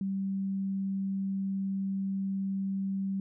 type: tone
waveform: sine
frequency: 194.2 Hz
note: G3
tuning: 16 cents flat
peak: -29 dBFS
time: 0.01-3.2 s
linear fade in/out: 2 ms
effects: none